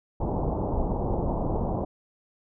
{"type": "low-pass noise", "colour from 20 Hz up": "pink", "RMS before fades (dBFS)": -27, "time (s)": [0.2, 1.85], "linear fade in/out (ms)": 10, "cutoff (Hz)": 940, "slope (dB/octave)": 48, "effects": []}